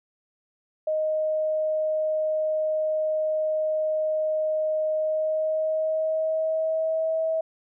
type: tone with pitch glide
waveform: sine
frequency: 622.3 to 643.5 Hz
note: D#5 to E5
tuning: 0 to -42 cents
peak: -22 dBFS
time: 0.87-7.41 s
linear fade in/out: 5 ms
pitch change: +58 cents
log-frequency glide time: 4.94-7.22 s
effects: none